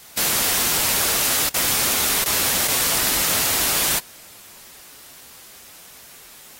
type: noise with dropouts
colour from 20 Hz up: white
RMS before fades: -20 dBFS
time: 0.17-3.99 s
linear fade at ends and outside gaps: 5 ms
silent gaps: 1.492-1.541 / 2.243-2.258 / 2.676-2.68 s
effects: white hiss -44 dBFS RMS until 6.59 s + AAC 48 kbps